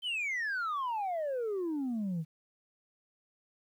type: exponential sweep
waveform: sine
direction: down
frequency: 3153 to 152.6 Hz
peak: -29 dBFS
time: 0.02-2.25 s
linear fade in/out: 50 ms
effects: tanh soft clip ceiling -30 dBFS + 11-bit